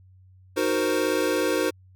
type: chord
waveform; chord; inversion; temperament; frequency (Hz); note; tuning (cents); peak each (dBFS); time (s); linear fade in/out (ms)
square; C half-diminished seventh; first; equal; 311.1 / 370 / 466.2 / 523.3; Eb4 / Gb4 / Bb4 / C5; 0 / 0 / 0 / 0; -28; 0.56-1.71; 20
effects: added 93 Hz sine -50 dBFS peak until 1.95 s